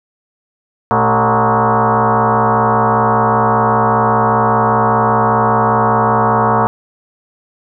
sine tone with frequency modulation, 116.54 Hz, A#2, in tune, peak -9 dBFS, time 0.91-6.67 s, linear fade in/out 0 ms, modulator 168 Hz, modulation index 6.9, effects none

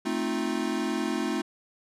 square chord, F dominant seventh, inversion first, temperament equal with one note detuned, 220 / 261.6 / 311.1 / 350.8 Hz, A3 / C4 / Eb4 / F4, 0 / 0 / 0 / +8 cents, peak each -33 dBFS, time 0.05-1.42 s, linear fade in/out 10 ms, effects low-pass 9000 Hz 12 dB/octave

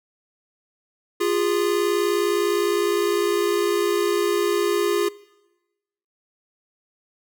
square tone pair together, 349.2 / 409 Hz, F4 / G#4, 0 / -26 cents, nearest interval minor third, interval 274 cents, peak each -23 dBFS, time 1.2-5.09 s, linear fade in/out 10 ms, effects noise-tail reverb RT60 1.0 s tail -21 dB re dry

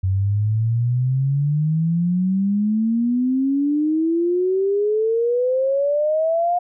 sine exponential sweep, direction up, 93 to 715 Hz, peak -16 dBFS, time 0.03-6.59 s, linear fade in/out 10 ms, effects none

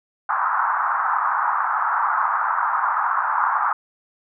white band-pass noise, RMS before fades -21 dBFS, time 0.29-3.73 s, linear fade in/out 5 ms, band 850 to 1400 Hz, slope 48 dB/octave, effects none

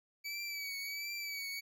25% pulse tone with vibrato, 2288 Hz, D7, 46 cents flat, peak -35 dBFS, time 0.24-1.61 s, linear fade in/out 20 ms, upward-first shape triangle, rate 1.4 Hz, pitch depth 55 cents each way, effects none

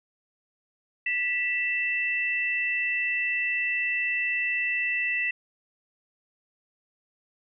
sine tone pair together, 1964 / 2664 Hz, B6 / E7, -10 / +18 cents, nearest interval perfect fourth, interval 528 cents, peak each -27 dBFS, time 1.06-5.31 s, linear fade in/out 5 ms, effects none

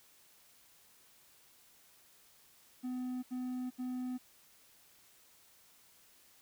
triangle tone bursts, 252.1 Hz, B3, 36 cents sharp, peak -34 dBFS, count 3, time 2.83-4.182 s, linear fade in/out 20 ms, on 400 ms, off 76 ms, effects white hiss -64 dBFS RMS until 6.41 s

